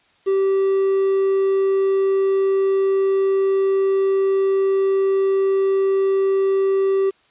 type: tone with quantisation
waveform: triangle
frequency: 388.2 Hz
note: G4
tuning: 17 cents flat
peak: -13 dBFS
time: 0.26-7.11 s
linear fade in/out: 20 ms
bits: 7
effects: white hiss -58 dBFS RMS until 7.3 s + resampled to 8000 Hz